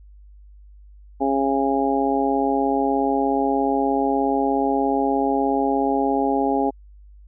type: harmonic tone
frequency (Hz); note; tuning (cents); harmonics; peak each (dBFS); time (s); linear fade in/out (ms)
136.8; C#3; -23; 2 / 3 / 4 / 5 / 6; -22 / -24 / -28 / -26 / -23; 1.2-6.71; 20
effects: added 50 Hz sine -43 dBFS peak until 7.27 s